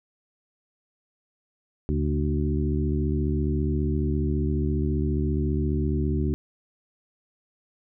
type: harmonic tone with a mistuned harmonic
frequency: 74.7 Hz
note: D2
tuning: 30 cents sharp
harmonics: 1 / 2 / 3 / 4 / 5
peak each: -25 / -28 / -30 / -31 / -32 dBFS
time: 1.89-6.34 s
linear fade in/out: 0 ms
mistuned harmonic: 2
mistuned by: -68 cents
effects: none